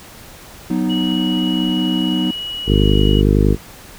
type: chord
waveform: triangle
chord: B major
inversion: second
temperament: equal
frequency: 185 / 246.9 / 311.1 Hz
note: F#3 / B3 / D#4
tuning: 0 / 0 / 0 cents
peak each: -18 dBFS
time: 0.7-2.31 s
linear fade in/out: 5 ms
type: tone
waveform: sine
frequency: 2919 Hz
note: F#7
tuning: 24 cents flat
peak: -23 dBFS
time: 0.89-3.22 s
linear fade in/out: 20 ms
type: harmonic tone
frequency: 50.8 Hz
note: G#1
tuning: 38 cents flat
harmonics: 1 / 2 / 3 / 4 / 5 / 6 / 7 / 8 / 9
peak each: -14 / -17 / -19 / -20 / -21 / -22 / -22 / -23 / -24 dBFS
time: 2.66-3.57 s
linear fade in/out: 50 ms
effects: pink hiss -39 dBFS RMS until 3.98 s